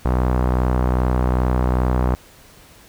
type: tone with low-pass filter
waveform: sawtooth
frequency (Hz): 62.5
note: B1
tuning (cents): +21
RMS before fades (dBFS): -18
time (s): 0.05-2.15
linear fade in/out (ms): 0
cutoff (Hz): 1100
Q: 1.4
effects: pink hiss -47 dBFS RMS until 2.88 s

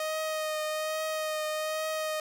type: tone with vibrato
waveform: sawtooth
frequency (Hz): 622.3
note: D#5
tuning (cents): 0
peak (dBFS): -26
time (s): 0-2.2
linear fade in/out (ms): 2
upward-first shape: triangle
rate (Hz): 1.2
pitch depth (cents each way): 21
effects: none

